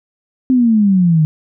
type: exponential sweep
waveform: sine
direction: down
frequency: 262.5 to 151.8 Hz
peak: -8 dBFS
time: 0.5-1.25 s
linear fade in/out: 0 ms
effects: none